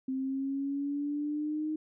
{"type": "exponential sweep", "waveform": "sine", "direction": "up", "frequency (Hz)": [261.6, 311.1], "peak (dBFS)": -30, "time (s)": [0.08, 1.76], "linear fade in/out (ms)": 5, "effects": []}